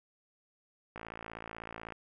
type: click train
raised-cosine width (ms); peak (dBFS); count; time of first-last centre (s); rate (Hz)
0.5; -27; 55; 0.96-1.923; 56.1
effects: none